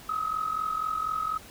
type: tone with amplitude modulation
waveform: sine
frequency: 1275 Hz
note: D#6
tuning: 42 cents sharp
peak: -23 dBFS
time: 0.09-1.38 s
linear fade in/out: 5 ms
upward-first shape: sine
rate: 44.1 Hz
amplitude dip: 75%
effects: tanh soft clip ceiling -19 dBFS + pink hiss -48 dBFS RMS until 1.5 s